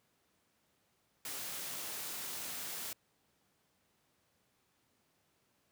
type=noise; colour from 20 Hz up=white; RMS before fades=-42 dBFS; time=1.25-2.93 s; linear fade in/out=2 ms; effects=pink hiss -75 dBFS RMS until 5.71 s + high-pass 100 Hz 12 dB/octave